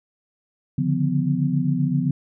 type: tone cluster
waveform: sine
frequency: 141.7 / 149.3 / 175.7 / 251 Hz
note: C#3 / D3 / F3 / B3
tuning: +38 / +29 / +11 / +28 cents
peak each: -24 dBFS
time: 0.78-2.11 s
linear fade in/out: 5 ms
effects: none